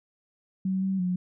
sine tone with pitch steps, 189.2 / 191.6 / 180.8 Hz, F#3 / G3 / F#3, +39 / -39 / -40 cents, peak -24 dBFS, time 0.65-1.16 s, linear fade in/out 5 ms, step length 170 ms, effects none

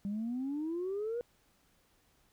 sine exponential sweep, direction up, 196 to 489.5 Hz, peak -32 dBFS, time 0.05-1.21 s, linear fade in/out 0 ms, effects tanh soft clip ceiling -30 dBFS + pink hiss -70 dBFS RMS until 2.32 s

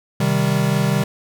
square chord, C minor, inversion none, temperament equal, 130.81 / 155.56 / 196 Hz, C3 / Eb3 / G3, 0 / 0 / 0 cents, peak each -21 dBFS, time 0.2-1.04 s, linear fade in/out 5 ms, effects none

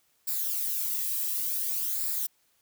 violet noise with flanger, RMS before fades -30 dBFS, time 0.27-2.27 s, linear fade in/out 10 ms, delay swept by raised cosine 0.32 to 1.42 ms, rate 0.56 Hz, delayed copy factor -0.55, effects white hiss -69 dBFS RMS until 2.61 s

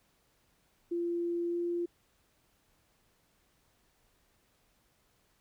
sine tone with pitch glide, 343.8 to 346 Hz, F4 to F4, -27 to -16 cents, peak -30 dBFS, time 0.91-1.86 s, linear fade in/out 10 ms, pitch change +11 cents, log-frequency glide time 1.49-1.57 s, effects pink hiss -71 dBFS RMS until 5.4 s

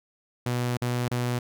sawtooth tone with dropouts, 122.4 Hz, B2, 15 cents flat, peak -21 dBFS, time 0.46-1.39 s, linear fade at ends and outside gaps 5 ms, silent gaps 0.772-0.817 / 1.083-1.113 s, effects none

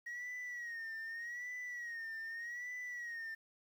sine tone with vibrato, 1889 Hz, A#6, 22 cents sharp, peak -39 dBFS, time 0.06-3.35 s, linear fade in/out 10 ms, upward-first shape sine, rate 0.83 Hz, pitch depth 89 cents each way, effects tanh soft clip ceiling -40 dBFS + 11-bit

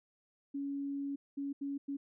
sine tone bursts at uneven times, 280 Hz, C#4, 18 cents sharp, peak -35 dBFS, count 4, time 0.54-1.16 / 1.37-1.53 / 1.61-1.78 / 1.88-1.97 s, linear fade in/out 10 ms, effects none

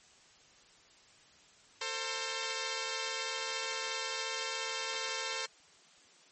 5% pulse tone pair together, 449.6 / 526.9 Hz, A4 / C5, +37 / +12 cents, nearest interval minor third, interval 275 cents, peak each -26 dBFS, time 1.81-5.46 s, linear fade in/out 5 ms, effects white hiss -61 dBFS RMS until 6.31 s + MP3 32 kbps

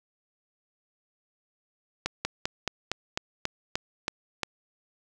slowing click train, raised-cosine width 0.2 ms, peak -10 dBFS, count 10, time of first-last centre 2.06-4.433 s, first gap 190 ms, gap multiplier 1.08, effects none

